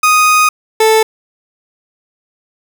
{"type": "tone pair in turn", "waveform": "30% pulse", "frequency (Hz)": [1244.5, 440], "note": ["D#6", "A4"], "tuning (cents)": [0, 0], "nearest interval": "octave + tritone", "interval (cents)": 1800, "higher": "first", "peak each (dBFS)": -4, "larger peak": "neither", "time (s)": [[0.03, 0.49], [0.8, 1.03]], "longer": "first", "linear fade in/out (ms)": 5, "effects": ["7-bit"]}